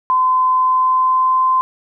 sine tone with pitch glide, 1025 to 1035.1 Hz, C6 to C6, -36 to -19 cents, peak -11 dBFS, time 0.1-1.61 s, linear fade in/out 0 ms, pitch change +17 cents, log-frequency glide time 0.55-1.5 s, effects none

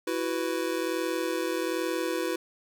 square chord, E suspended second, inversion none, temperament just, 329.6 / 370.8 / 494.4 Hz, E4 / F#4 / B4, 0 / +4 / +2 cents, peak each -32 / -33 / -33 dBFS, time 0.07-2.36 s, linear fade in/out 5 ms, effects none

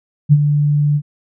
sine tone with ADSR envelope, 146.83 Hz, D3, in tune, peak -3 dBFS, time 0.29-1.02 s, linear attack 34 ms, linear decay 45 ms, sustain -8 dB, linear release 61 ms, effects none

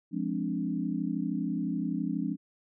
sine chord, D half-diminished seventh, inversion first, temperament equal, 174.61 / 207.7 / 261.6 / 293.7 Hz, F3 / Ab3 / C4 / D4, 0 / 0 / 0 / 0 cents, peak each -34 dBFS, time 0.11-2.37 s, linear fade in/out 50 ms, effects none

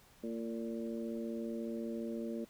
harmonic tone with a mistuned harmonic, 114.5 Hz, A#2, 31 cents flat, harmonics 2 / 3 / 4 / 5, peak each -39 / -43 / -45 / -47 dBFS, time 0.23-2.45 s, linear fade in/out 10 ms, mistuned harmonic 5, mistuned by +17 cents, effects pink hiss -63 dBFS RMS until 2.49 s

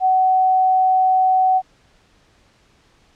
sine tone, 750 Hz, F#5, 23 cents sharp, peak -12 dBFS, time 0-1.62 s, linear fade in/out 50 ms, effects pink hiss -56 dBFS RMS until 3.15 s + low-pass 6000 Hz 12 dB/octave

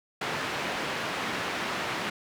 white band-pass noise, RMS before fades -32 dBFS, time 0.21-2.1 s, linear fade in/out 5 ms, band 120 to 2200 Hz, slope 12 dB/octave, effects none

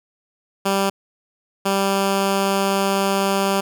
10% pulse tone pair in turn, 196 / 196 Hz, G3 / G3, 0 / 0 cents, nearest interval unison, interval 0 cents, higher neither, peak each -9 dBFS, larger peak neither, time 0.65-0.9 / 1.65-3.61 s, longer second, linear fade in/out 10 ms, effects none

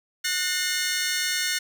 15% pulse tone cluster, 1471 / 1813 / 2132 Hz, F#6 / A#6 / C7, -11 / -49 / +32 cents, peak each -22 dBFS, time 0.24-1.59 s, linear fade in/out 10 ms, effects none

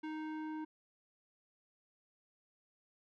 square tone with low-pass filter sweep, 311.1 Hz, D#4, in tune, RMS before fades -42 dBFS, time 0.03-0.65 s, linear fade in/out 10 ms, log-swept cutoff 2400 to 1200 Hz, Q 1, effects none

